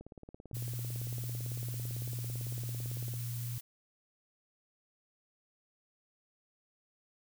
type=click train; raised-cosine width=2 ms; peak=-35 dBFS; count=57; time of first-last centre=0.01-3.138 s; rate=17.9 Hz
type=tone; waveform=sine; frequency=119.5 Hz; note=A#2; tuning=43 cents sharp; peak=-36 dBFS; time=0.53-3.58 s; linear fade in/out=0 ms
type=noise; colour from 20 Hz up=blue; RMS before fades=-46 dBFS; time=0.54-3.61 s; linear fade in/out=10 ms
effects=none